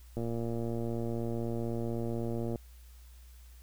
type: click train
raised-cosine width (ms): 2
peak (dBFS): -23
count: 278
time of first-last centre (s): 0.17-2.558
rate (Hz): 116
effects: added 60 Hz sine -50 dBFS peak until 3.62 s + white hiss -63 dBFS RMS until 3.62 s